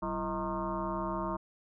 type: tone with frequency modulation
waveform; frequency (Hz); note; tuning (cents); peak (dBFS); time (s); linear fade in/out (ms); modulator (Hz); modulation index
sine; 631; D#5; +24; -31; 0.02-1.37; 10; 147; 3.7
effects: none